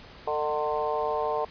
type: harmonic tone with a mistuned harmonic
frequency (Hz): 150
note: D3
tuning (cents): +37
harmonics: 3 / 4 / 5 / 6 / 7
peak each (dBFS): -30 / -31 / -32 / -33 / -33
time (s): 0.27-1.45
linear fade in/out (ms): 5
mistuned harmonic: 4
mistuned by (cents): +18
effects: pink hiss -48 dBFS RMS until 1.5 s + resampled to 11025 Hz